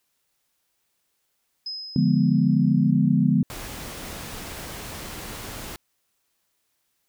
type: tone with exponential decay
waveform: sine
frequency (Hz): 5080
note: D#8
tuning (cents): +35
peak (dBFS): -28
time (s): 1.66-2.91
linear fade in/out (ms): 5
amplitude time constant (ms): 270
type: chord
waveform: sine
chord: D diminished seventh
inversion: none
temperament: equal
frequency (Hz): 146.83 / 174.61 / 207.7 / 246.9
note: D3 / F3 / Ab3 / Cb4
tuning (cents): 0 / 0 / 0 / 0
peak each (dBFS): -22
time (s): 1.96-3.43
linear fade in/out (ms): 2
type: noise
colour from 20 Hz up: pink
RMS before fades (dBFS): -36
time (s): 3.5-5.76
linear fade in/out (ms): 0
effects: white hiss -73 dBFS RMS until 7.08 s